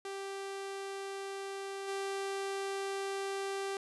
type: tone with level steps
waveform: sawtooth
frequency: 392 Hz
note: G4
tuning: in tune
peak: -35 / -31 dBFS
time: 0.05-3.77 s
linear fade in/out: 2 ms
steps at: 1.87 s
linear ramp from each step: 20 ms
effects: resampled to 24000 Hz